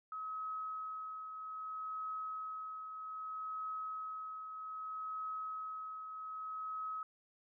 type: tone with tremolo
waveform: sine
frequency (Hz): 1278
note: D#6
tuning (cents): +46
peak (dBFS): -38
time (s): 0.12-7.03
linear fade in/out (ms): 2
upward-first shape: triangle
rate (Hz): 0.63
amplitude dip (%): 50
effects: none